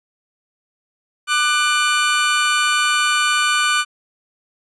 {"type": "tone pair together", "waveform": "25% pulse", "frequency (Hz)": [1192.4, 1489], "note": ["D6", "F#6"], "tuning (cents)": [26, 11], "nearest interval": "major third", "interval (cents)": 385, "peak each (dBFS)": [-14, -14], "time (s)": [1.27, 3.85], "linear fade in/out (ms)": 50, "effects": ["resampled to 22050 Hz"]}